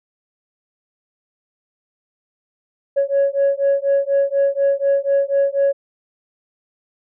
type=beating tone pair; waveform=sine; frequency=554 / 558.1 Hz; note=C#5 / C#5; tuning=-1 / +12 cents; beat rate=4.1 Hz; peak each=-16 dBFS; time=2.96-5.73 s; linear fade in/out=20 ms; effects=tanh soft clip ceiling -10 dBFS